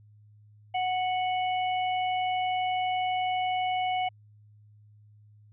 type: harmonic tone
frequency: 738 Hz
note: F#5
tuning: 5 cents flat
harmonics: 1 / 3 / 4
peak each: -26 / -36 / -38 dBFS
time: 0.74-4.09 s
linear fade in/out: 10 ms
effects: added 105 Hz sine -53 dBFS peak until 5.52 s